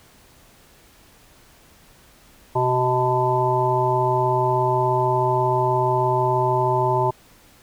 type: harmonic tone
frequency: 126.2 Hz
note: B2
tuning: 38 cents sharp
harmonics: 1 / 3 / 5 / 7 / 8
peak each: -24 / -23 / -25 / -21 / -26 dBFS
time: 2.55-7.11 s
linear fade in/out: 10 ms
effects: pink hiss -52 dBFS RMS until 7.62 s